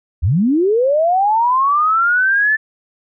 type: linear sweep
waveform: sine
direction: up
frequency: 65.41 to 1767 Hz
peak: -11 dBFS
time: 0.22-2.57 s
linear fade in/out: 20 ms
effects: none